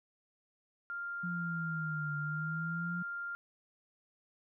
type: tone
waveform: sine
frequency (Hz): 1396.9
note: F6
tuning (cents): 0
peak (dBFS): -37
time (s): 0.9-3.35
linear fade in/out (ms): 0
type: exponential two-way sweep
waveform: sine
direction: down then up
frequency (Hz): 177.1 to 146.83 to 177.1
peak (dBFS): -36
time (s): 1.23-3.03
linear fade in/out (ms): 10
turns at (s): 2.17
effects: none